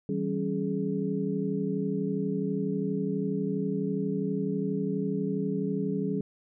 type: tone cluster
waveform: sine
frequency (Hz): 161 / 193.2 / 276 / 420.1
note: E3 / G3 / C#4 / G#4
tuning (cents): -41 / -25 / -7 / +20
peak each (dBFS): -34 / -30 / -33 / -33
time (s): 0.09-6.21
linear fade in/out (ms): 2
effects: none